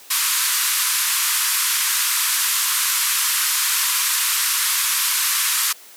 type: band-pass noise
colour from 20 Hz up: white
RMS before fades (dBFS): -20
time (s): 0.1-5.73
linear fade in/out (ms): 10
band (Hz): 960 to 14000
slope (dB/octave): 96
effects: white hiss -44 dBFS RMS until 5.96 s + high-pass 300 Hz 12 dB/octave